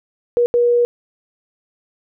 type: tone bursts at uneven times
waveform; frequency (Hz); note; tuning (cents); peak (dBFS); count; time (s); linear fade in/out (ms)
sine; 480; B4; -49; -11; 2; 0.37-0.46 / 0.54-0.85; 0
effects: none